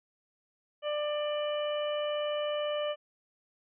harmonic tone, 594 Hz, D5, 20 cents sharp, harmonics 1 / 2 / 3 / 4 / 5, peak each -30 / -40 / -46 / -47 / -40 dBFS, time 0.82-2.96 s, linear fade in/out 50 ms, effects none

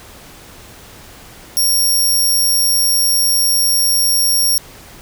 15% pulse tone, 5570 Hz, F8, 5 cents flat, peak -6 dBFS, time 1.57-4.58 s, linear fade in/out 0 ms, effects pink hiss -39 dBFS RMS until 5.01 s

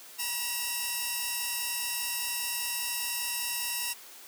5% pulse tone pair together, 958.2 / 2705 Hz, A#5 / E7, +47 / +44 cents, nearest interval octave + tritone, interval 1797 cents, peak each -23 dBFS, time 0.18-3.94 s, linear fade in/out 20 ms, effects white hiss -49 dBFS RMS until 4.27 s + high-pass 300 Hz 12 dB/octave

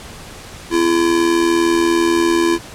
square tone with amplitude modulation, 338.4 Hz, E4, 45 cents sharp, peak -10 dBFS, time 0.7-2.59 s, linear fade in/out 50 ms, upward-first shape sine, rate 80.1 Hz, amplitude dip 65%, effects pink hiss -35 dBFS RMS until 2.74 s + low-pass 10000 Hz 12 dB/octave

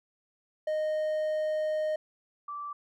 triangle / sine tone pair in turn, 618 / 1165.3 Hz, D#5 / D6, -12 / -14 cents, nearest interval major seventh, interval 1098 cents, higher second, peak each -25 / -35 dBFS, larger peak first, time 0.67-1.96 / 2.48-2.73 s, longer first, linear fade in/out 5 ms, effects none

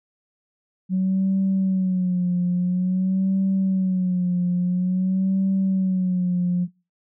sine tone with vibrato, 185 Hz, F#3, in tune, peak -17 dBFS, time 0.89-6.68 s, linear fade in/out 50 ms, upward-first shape sine, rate 0.49 Hz, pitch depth 69 cents each way, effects noise-tail reverb RT60 0.3 s tail -23 dB re dry + tanh soft clip ceiling -14 dBFS

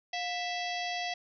harmonic tone with a mistuned harmonic, 659.3 Hz, E5, in tune, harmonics 1 / 3 / 4 / 5 / 6 / 7 / 8 / 9, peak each -35 / -39 / -41 / -41 / -47 / -44 / -46 / -49 dBFS, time 0.13-1.14 s, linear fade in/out 5 ms, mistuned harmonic 1, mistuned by +130 cents, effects none

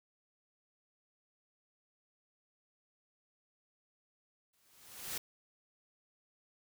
white noise with exponential growth, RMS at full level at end -37 dBFS, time 4.53-5.18 s, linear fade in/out 5 ms, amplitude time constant 140 ms, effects none

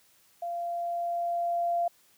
sine tone with level ramp, 690 Hz, F5, 21 cents flat, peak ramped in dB -31 to -24 dBFS, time 0.42-1.88 s, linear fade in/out 5 ms, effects white hiss -63 dBFS RMS until 2.17 s + high-pass 60 Hz 12 dB/octave

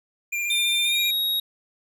square tone with vibrato, 2388 Hz, D7, 28 cents sharp, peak -25 dBFS, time 0.32-1.11 s, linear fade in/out 10 ms, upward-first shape square, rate 15 Hz, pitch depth 15 cents each way
square tone with pitch glide, 3601 to 3784 Hz, A7 to A#7, +39 to +25 cents, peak -22 dBFS, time 0.5-1.4 s, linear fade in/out 5 ms, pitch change +86 cents, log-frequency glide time 0.84-1 s
effects none

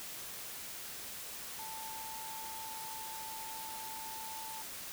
sine tone in noise, 885 Hz, A5, 10 cents sharp, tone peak -45 dBFS, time 1.59-4.62 s, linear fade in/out 0 ms, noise white, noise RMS -45 dBFS, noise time 0-4.92 s, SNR -3 dB, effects none

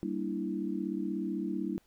sine chord, E half-diminished seventh, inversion first, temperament equal, 196 / 233.1 / 293.7 / 329.6 Hz, G3 / Bb3 / D4 / E4, 0 / 0 / 0 / 0 cents, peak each -36 / -39 / -37 / -36 dBFS, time 0.03-1.78 s, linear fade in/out 0 ms, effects pink hiss -69 dBFS RMS until 1.86 s

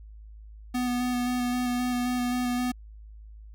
square tone with vibrato, 246.9 Hz, B3, in tune, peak -26 dBFS, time 0.74-2.72 s, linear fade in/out 10 ms, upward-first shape square, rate 3.8 Hz, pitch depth 12 cents each way, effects added 53 Hz sine -43 dBFS peak until 3.54 s

